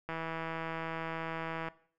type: click train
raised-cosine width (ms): 0.5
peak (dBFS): -23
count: 261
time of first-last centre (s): 0.09-1.685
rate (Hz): 163
effects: noise-tail reverb RT60 0.5 s tail -18 dB re dry